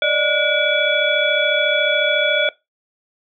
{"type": "tone cluster", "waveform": "sine", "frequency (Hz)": [581, 615, 1451, 2309, 3395], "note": ["D5", "D#5", "F#6", "D7", "G#7"], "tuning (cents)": [-19, -20, -34, -30, 37], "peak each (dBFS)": -21, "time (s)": [0.02, 2.49], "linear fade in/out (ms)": 2, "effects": ["noise-tail reverb RT60 0.2 s tail -20 dB re dry"]}